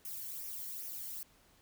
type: noise with flanger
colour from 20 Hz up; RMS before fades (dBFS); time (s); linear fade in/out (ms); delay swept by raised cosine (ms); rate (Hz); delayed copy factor
violet; -43; 0.05-1.23; 2; 0.24 to 0.83; 2.5; -0.65
effects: pink hiss -66 dBFS RMS until 1.61 s